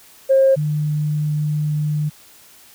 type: tone pair in turn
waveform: sine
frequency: 536 / 150.41 Hz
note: C5 / D3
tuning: +42 / +42 cents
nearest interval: octave + minor seventh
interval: 2200 cents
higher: first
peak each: -9 / -17 dBFS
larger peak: first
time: 0.29-0.56 / 0.56-2.1 s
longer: second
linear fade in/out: 20 ms
effects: tanh soft clip ceiling -5 dBFS + white hiss -47 dBFS RMS until 2.74 s